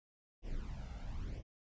brown noise with flanger, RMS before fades -42 dBFS, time 0.42-1.43 s, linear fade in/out 50 ms, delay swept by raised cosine 0.35 to 1.45 ms, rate 1 Hz, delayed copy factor +0.75, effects resampled to 16000 Hz

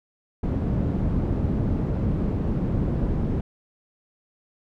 white low-pass noise, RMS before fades -24 dBFS, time 0.43-3.41 s, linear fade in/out 5 ms, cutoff 190 Hz, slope 12 dB/octave, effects none

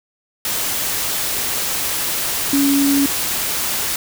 sine tone in noise, 279.4 Hz, C#4, 14 cents sharp, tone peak -13 dBFS, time 2.53-3.06 s, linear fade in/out 2 ms, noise white, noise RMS -21 dBFS, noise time 0.45-3.96 s, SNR +5 dB, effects none

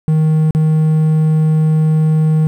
triangle tone with dropouts, 156.5 Hz, D#3, 10 cents sharp, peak -7 dBFS, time 0.08-2.47 s, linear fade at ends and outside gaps 0 ms, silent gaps 0.508-0.549 s, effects 8-bit

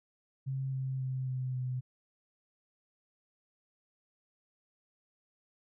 sine tone with pitch steps, 133.8 / 132.11 / 130.44 / 128.8 / 127.17 Hz, C3 / C3 / C3 / C3 / C3, +39 / +17 / -5 / -27 / -49 cents, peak -32 dBFS, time 0.46-1.81 s, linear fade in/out 20 ms, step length 270 ms, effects none

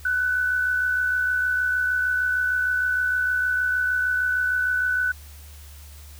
sine tone with amplitude modulation, 1495 Hz, F#6, 17 cents sharp, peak -18 dBFS, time 0.05-5.12 s, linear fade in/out 5 ms, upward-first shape sine, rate 66.5 Hz, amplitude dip 40%, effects added 73 Hz sine -41 dBFS peak until 6.19 s + white hiss -49 dBFS RMS until 6.19 s

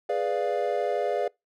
triangle chord, G# diminished seventh, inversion none, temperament equal, 415.3 / 493.9 / 587.3 / 698.5 Hz, G#4 / B4 / D5 / F5, 0 / 0 / 0 / 0 cents, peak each -28 / -28 / -27 / -28 dBFS, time 0.09-1.28 s, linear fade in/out 5 ms, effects noise-tail reverb RT60 0.2 s tail -25 dB re dry

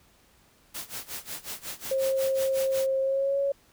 white noise with tremolo, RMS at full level -35 dBFS, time 0.74-2.87 s, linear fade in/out 10 ms, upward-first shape sine, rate 5.5 Hz, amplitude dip 90%
sine tone with pitch glide, 534 to 556.4 Hz, C5 to C#5, +35 to +6 cents, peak -23 dBFS, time 1.91-3.52 s, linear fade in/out 5 ms, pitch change +71 cents, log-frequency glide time 3.01-3.38 s
effects pink hiss -61 dBFS RMS until 3.72 s

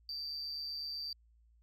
sine tone with amplitude modulation, 4676 Hz, D8, 8 cents flat, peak -34 dBFS, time 0.09-1.13 s, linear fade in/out 2 ms, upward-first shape sine, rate 148 Hz, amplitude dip 65%, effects tanh soft clip ceiling -34 dBFS + added 57 Hz sine -63 dBFS peak until 1.62 s

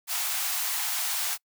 white high-pass noise, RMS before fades -29 dBFS, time 0.07-1.38 s, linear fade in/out 50 ms, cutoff 670 Hz, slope 96 dB/octave, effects noise-tail reverb RT60 0.1 s tail -26 dB re dry

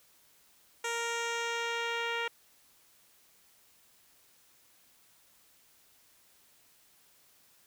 10% pulse tone with low-pass filter sweep, 466.2 Hz, A#4, in tune, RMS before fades -34 dBFS, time 0.84-2.28 s, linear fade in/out 5 ms, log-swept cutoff 8700 to 3100 Hz, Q 1.3, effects white hiss -64 dBFS RMS until 7.66 s

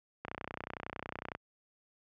click train, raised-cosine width 0.5 ms, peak -23 dBFS, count 35, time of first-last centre 0.25-1.35 s, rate 30.9 Hz, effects high-pass 60 Hz 12 dB/octave

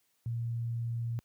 sine tone, 116.9 Hz, A#2, 5 cents sharp, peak -31 dBFS, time 0.26-1.19 s, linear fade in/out 0 ms, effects white hiss -74 dBFS RMS until 1.24 s + high-pass 60 Hz 12 dB/octave

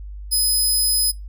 15% pulse tone, 5040 Hz, D#8, 21 cents sharp, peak -11 dBFS, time 0.31-1.12 s, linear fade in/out 20 ms, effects noise-tail reverb RT60 0.2 s tail -21 dB re dry + added 50 Hz sine -31 dBFS peak until 1.28 s

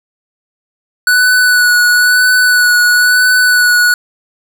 square tone with vibrato, 1480 Hz, F#6, in tune, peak -7 dBFS, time 1.07-3.94 s, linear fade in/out 2 ms, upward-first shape sine, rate 1 Hz, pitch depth 20 cents each way, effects none

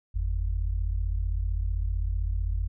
sine tone pair together, 47.08 / 82.7 Hz, F#1 / E2, +31 / +6 cents, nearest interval minor seventh, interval 975 cents, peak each -26 / -30 dBFS, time 0.14-2.68 s, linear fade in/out 20 ms, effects none

